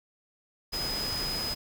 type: tone in noise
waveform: sine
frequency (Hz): 5020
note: D#8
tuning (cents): +15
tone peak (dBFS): -31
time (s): 0.72-1.55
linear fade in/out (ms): 20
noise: pink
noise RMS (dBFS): -36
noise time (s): 0.72-1.55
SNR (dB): +2
effects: none

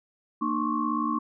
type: tone cluster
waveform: sine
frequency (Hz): 230.8 / 303.4 / 1071 / 1128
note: A#3 / D#4 / C6 / C#6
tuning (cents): -17 / -44 / +40 / +30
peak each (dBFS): -30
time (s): 0.41-1.19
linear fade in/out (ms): 10
effects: none

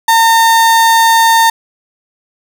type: tone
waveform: 35% pulse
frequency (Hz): 910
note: A#5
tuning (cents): -42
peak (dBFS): -4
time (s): 0.08-1.5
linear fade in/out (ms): 5
effects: none

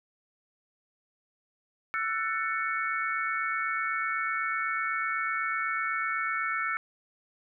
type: chord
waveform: sine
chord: F# minor seventh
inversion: third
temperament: just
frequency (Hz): 1332 / 1480 / 1776 / 2220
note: E6 / F#6 / A6 / C#7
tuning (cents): +18 / 0 / +16 / +2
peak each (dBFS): -31 / -35 / -35 / -33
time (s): 1.94-6.77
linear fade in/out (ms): 0
effects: none

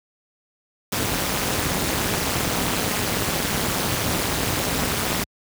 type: noise with amplitude modulation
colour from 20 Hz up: pink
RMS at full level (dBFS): -19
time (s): 0.92-5.24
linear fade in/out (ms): 5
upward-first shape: sine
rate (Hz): 212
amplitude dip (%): 95
effects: high-pass 60 Hz 12 dB/octave

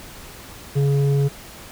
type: tone with low-pass filter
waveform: square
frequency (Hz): 140.1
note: C#3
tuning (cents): +19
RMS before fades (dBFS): -18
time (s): 0.75-1.29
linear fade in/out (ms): 20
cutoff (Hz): 340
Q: 2.2
effects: pink hiss -40 dBFS RMS until 1.71 s

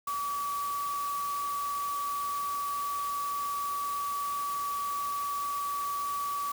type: tone in noise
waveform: sine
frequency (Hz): 1143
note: D6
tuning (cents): -47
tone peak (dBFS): -30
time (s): 0.07-6.52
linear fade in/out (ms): 5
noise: white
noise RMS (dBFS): -43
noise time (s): 0.07-6.52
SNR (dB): +10
effects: none

